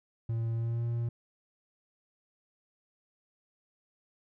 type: tone with pitch glide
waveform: triangle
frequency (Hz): 114.5 to 117.58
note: A#2 to A#2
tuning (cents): -31 to +15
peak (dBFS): -27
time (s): 0.29-1.09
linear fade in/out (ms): 5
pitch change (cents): +46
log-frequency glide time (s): 0.54-0.84
effects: none